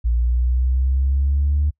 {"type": "exponential sweep", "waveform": "sine", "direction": "up", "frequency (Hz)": [57.8, 74.1], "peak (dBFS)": -14, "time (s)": [0.04, 1.71], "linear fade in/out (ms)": 20, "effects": ["noise-tail reverb RT60 0.1 s tail -26 dB re dry", "tanh soft clip ceiling -11 dBFS"]}